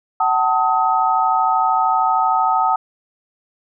sine tone cluster, 755 / 888 / 1265 Hz, F#5 / A5 / D#6, +35 / +16 / +28 cents, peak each -18 dBFS, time 0.2-2.76 s, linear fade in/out 5 ms, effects none

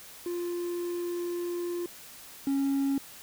triangle tone pair in turn, 349.2 / 275.3 Hz, F4 / C#4, 0 / -12 cents, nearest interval major third, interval 412 cents, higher first, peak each -28 / -22 dBFS, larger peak second, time 0.26-1.86 / 2.47-2.98 s, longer first, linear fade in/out 2 ms, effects tanh soft clip ceiling -18 dBFS + white hiss -48 dBFS RMS until 3.22 s

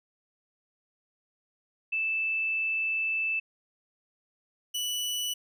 sine / sawtooth tone pair in turn, 2637 / 2960 Hz, E7 / F#7, 0 / 0 cents, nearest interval major second, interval 200 cents, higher second, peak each -26 / -26 dBFS, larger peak neither, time 1.92-3.4 / 4.74-5.34 s, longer first, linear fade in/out 10 ms, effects none

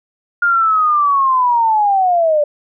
sine linear sweep, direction down, 1419 to 578 Hz, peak -10 dBFS, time 0.42-2.44 s, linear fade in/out 5 ms, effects none

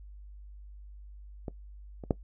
clicks, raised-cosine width 2 ms, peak -22 / -27 / -11 dBFS, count 3, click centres 1.482 / 2.038 / 2.108 s, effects noise-tail reverb RT60 0.1 s tail -19 dB re dry + added 50 Hz sine -45 dBFS peak until 2.23 s

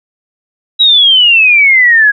sine exponential sweep, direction down, 3899 to 1643 Hz, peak -3 dBFS, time 0.79-2.12 s, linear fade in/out 20 ms, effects none

